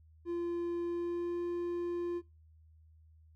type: tone with pitch glide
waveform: triangle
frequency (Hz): 344.6 to 347.8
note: F4 to F4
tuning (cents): -23 to -7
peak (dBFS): -31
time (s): 0.25-2.22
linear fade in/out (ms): 50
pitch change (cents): +16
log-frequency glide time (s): 0.84-1.43
effects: noise-tail reverb RT60 0.3 s tail -23 dB re dry + added 79 Hz sine -58 dBFS peak until 3.35 s